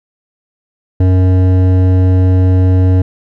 sine tone with hard clipping, 92.5 Hz, F#2, in tune, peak -8 dBFS, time 1-3.02 s, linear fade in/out 5 ms, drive 12 dB, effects none

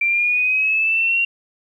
sine linear sweep, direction up, 2349 to 2765 Hz, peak -15 dBFS, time 0.01-1.25 s, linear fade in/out 5 ms, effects 9-bit

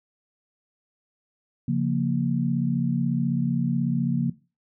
sine chord, Bb minor, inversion first, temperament equal, 138.59 / 174.61 / 233.1 Hz, Db3 / F3 / Bb3, 0 / 0 / 0 cents, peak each -25 / -26 / -25 dBFS, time 1.68-4.3 s, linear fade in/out 5 ms, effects noise-tail reverb RT60 0.3 s tail -18 dB re dry

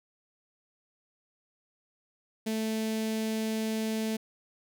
sawtooth tone with notch filter, 220 Hz, A3, in tune, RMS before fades -31 dBFS, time 2.46-4.17 s, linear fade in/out 10 ms, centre 1200 Hz, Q 0.88, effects none

